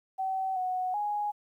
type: tone with pitch steps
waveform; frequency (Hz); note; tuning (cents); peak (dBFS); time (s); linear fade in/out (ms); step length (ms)
sine; 763 / 738 / 830; G5 / F#5 / G#5; -47 / -5 / -1; -28; 0.18-1.32; 20; 380
effects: 11-bit